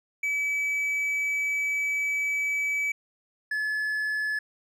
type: tone pair in turn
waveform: triangle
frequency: 2292 / 1717.1 Hz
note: D7 / A6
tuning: -43 / -43 cents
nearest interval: perfect fourth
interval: 500 cents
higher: first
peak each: -23 / -24 dBFS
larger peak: first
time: 0.23-2.92 / 3.51-4.39 s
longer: first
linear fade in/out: 5 ms
effects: none